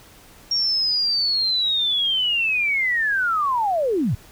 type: linear sweep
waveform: sine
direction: down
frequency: 5588 to 86.1 Hz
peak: -18 dBFS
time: 0.51-4.15 s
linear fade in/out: 5 ms
effects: pink hiss -48 dBFS RMS until 4.31 s